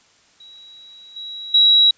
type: tone with level steps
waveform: sine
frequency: 3876 Hz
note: B7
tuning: 33 cents flat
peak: -40 / -29 / -9 dBFS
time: 0.4-1.91 s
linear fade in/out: 5 ms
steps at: 1.16 / 1.54 s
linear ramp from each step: 5 ms
effects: white hiss -55 dBFS RMS until 1.97 s + resampled to 16000 Hz